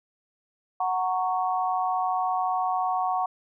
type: chord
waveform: sine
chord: F# major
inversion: none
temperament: equal with one note detuned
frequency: 740 / 925.9 / 1108.7 Hz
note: F#5 / A#5 / C#6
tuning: 0 / -12 / 0 cents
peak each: -25 / -31 / -29 dBFS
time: 0.8-3.26 s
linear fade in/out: 5 ms
effects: none